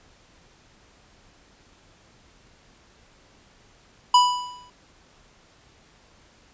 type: tone with exponential decay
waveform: square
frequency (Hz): 987.8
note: B5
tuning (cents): 0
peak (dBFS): -11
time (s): 4.14-4.7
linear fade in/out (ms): 5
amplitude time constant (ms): 120
effects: pink hiss -56 dBFS RMS until 6.53 s + resampled to 16000 Hz